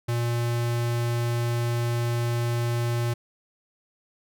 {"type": "tone", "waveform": "square", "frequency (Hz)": 118.7, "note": "A#2", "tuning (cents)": 32, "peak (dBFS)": -24, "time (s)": [0.08, 3.14], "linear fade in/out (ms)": 10, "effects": []}